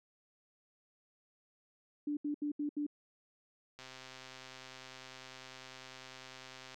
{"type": "tone bursts", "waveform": "sine", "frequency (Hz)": 293.7, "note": "D4", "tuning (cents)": 0, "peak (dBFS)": -33, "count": 5, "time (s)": [2.07, 2.866], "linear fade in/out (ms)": 5, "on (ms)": 100, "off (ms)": 74}
{"type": "click train", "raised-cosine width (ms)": 0.2, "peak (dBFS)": -32, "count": 385, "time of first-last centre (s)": [3.79, 6.744], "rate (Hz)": 130}
{"effects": []}